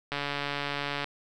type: click train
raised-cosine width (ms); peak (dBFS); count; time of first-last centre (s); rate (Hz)
0.3; -15; 133; 0.12-1.043; 143
effects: none